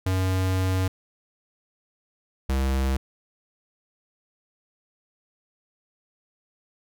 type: tone pair in turn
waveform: square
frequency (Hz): 93.6 / 66.52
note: F#2 / C2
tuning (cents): +20 / +29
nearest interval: tritone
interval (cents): 591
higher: first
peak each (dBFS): -22 / -22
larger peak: neither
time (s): 0.06-0.88 / 2.49-2.97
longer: first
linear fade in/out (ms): 5
effects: none